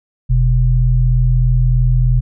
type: tone pair together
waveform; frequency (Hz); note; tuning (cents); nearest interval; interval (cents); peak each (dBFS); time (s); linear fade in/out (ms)
sine; 41.68 / 124.9; E1 / B2; +20 / +20; octave + perfect fifth; 1900; -12; 0.29-2.21; 20
effects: none